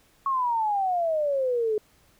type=exponential sweep; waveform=sine; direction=down; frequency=1108.7 to 418.7 Hz; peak=-22 dBFS; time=0.26-1.78 s; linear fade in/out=2 ms; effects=pink hiss -61 dBFS RMS until 2.19 s